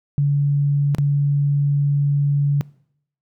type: tone with dropouts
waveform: sine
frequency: 142.9 Hz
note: D3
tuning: 47 cents flat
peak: -14 dBFS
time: 0.18-2.61 s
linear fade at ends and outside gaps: 0 ms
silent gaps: 0.948-0.984 s
effects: noise-tail reverb RT60 0.7 s tail -23 dB re dry